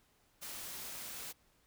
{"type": "noise", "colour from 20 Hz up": "white", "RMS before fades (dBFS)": -45, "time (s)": [0.41, 1.33], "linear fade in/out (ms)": 20, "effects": ["pink hiss -71 dBFS RMS until 1.66 s"]}